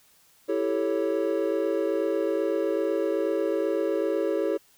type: chord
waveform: triangle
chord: A dominant seventh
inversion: second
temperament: equal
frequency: 329.6 / 392 / 440 / 554.4 Hz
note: E4 / G4 / A4 / C#5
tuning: 0 / 0 / 0 / 0 cents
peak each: -27 dBFS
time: 0.48-4.58 s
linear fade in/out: 20 ms
effects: white hiss -60 dBFS RMS until 4.77 s